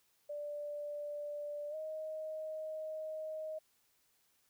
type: tone with pitch glide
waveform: sine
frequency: 587.3 to 625.8 Hz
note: D5 to D#5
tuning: 0 to +10 cents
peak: -39 dBFS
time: 0.29-3.59 s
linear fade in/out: 10 ms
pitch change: +110 cents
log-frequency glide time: 1.7-1.75 s
effects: white hiss -74 dBFS RMS until 4.49 s